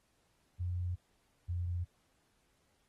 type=tone pair in turn; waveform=sine; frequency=89 / 87.72 Hz; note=F2 / F2; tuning=+33 / +8 cents; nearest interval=unison; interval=25 cents; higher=first; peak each=-33 / -33 dBFS; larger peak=neither; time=0.59-0.96 / 1.48-1.85 s; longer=neither; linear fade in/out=20 ms; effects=pink hiss -75 dBFS RMS until 2.88 s + AAC 32 kbps